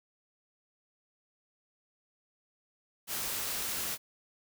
white noise, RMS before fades -35 dBFS, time 3.07-3.98 s, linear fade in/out 50 ms, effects none

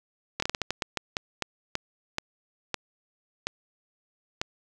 slowing click train, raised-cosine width 0.2 ms, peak -10 dBFS, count 16, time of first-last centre 0.4-4.415 s, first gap 24 ms, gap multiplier 1.3, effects none

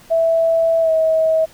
sine tone with pitch glide, 658 to 640.7 Hz, E5 to E5, -3 to -49 cents, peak -12 dBFS, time 0.1-1.46 s, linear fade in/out 20 ms, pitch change -46 cents, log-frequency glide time 0.81-0.91 s, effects pink hiss -46 dBFS RMS until 1.53 s

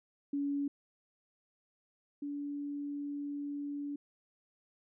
sine tone pair in turn, 283.5 / 287.3 Hz, C#4 / D4, +39 / -38 cents, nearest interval unison, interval 23 cents, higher second, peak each -31 / -36 dBFS, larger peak first, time 0.33-0.68 / 2.22-3.96 s, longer second, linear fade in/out 5 ms, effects none

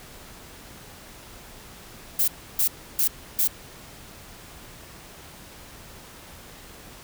violet noise bursts, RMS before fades -21 dBFS, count 4, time 2.19-3.476 s, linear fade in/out 5 ms, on 89 ms, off 310 ms, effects pink hiss -45 dBFS RMS until 7.03 s

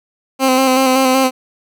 15% pulse tone with vibrato, 261.6 Hz, C4, in tune, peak -4 dBFS, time 0.39-1.31 s, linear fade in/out 50 ms, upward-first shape square, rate 5.3 Hz, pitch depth 25 cents each way, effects none

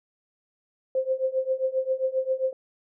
sine tone with tremolo, 523.3 Hz, C5, in tune, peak -19 dBFS, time 0.95-2.53 s, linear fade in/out 2 ms, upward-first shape triangle, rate 7.5 Hz, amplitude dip 95%, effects none

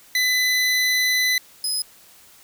25% pulse tone pair in turn, 2005 / 5052 Hz, B6 / D#8, +26 / +26 cents, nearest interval octave + major third, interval 1600 cents, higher second, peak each -14 / -17 dBFS, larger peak first, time 0.15-1.38 / 1.64-1.82 s, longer first, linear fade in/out 2 ms, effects white hiss -50 dBFS RMS until 2.43 s

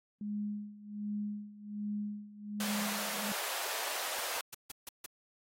sine tone with tremolo, 207.7 Hz, G#3, in tune, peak -33 dBFS, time 0.21-3.32 s, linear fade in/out 2 ms, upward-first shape sine, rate 1.3 Hz, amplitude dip 85%
pink high-pass noise, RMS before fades -38 dBFS, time 2.6-4.41 s, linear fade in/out 2 ms, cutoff 540 Hz, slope 24 dB/octave
white noise bursts, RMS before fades -43 dBFS, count 6, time 4.18-5.062 s, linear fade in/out 5 ms, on 22 ms, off 150 ms
effects AAC 48 kbps

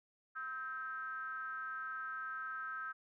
triangle ring-modulated tone, 139.1 Hz, C#3, 6 cents sharp, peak -35 dBFS, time 0.35-2.93 s, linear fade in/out 20 ms, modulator 1430 Hz, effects none

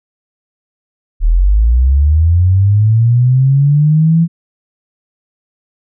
sine linear sweep, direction up, 36.82 to 169 Hz, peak -6 dBFS, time 1.2-4.28 s, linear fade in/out 50 ms, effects none

